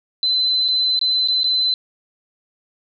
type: tone with dropouts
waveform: sine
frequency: 4043 Hz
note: B7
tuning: 40 cents sharp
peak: -15 dBFS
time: 0.23-1.74 s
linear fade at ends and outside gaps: 1 ms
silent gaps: 0.681-0.685 / 0.992-1.013 / 1.276-1.284 / 1.433-1.442 s
effects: none